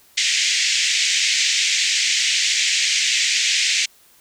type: band-pass noise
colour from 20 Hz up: pink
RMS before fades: -19 dBFS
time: 0.17-3.86 s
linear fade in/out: 10 ms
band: 2000 to 7500 Hz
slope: 48 dB/octave
effects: white hiss -53 dBFS RMS until 4.2 s